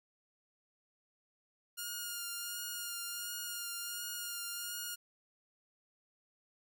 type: tone with vibrato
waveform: 5% pulse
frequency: 1417 Hz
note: F6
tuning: 25 cents sharp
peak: -28 dBFS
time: 1.77-4.96 s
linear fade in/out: 20 ms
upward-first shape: sine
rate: 1.4 Hz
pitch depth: 23 cents each way
effects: none